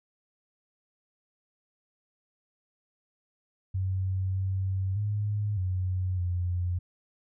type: tone with pitch steps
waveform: sine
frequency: 94.4 / 95.3 / 104 / 92.3 / 89 Hz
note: F#2 / G2 / G#2 / F#2 / F2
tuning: +35 / -48 / +3 / -4 / +33 cents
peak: -26 dBFS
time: 3.74-6.79 s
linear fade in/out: 10 ms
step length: 610 ms
effects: none